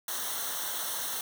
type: noise with comb filter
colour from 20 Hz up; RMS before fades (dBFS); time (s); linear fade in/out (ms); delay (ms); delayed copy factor
white; -34; 0.08-1.21; 2; 0.41; -0.8
effects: none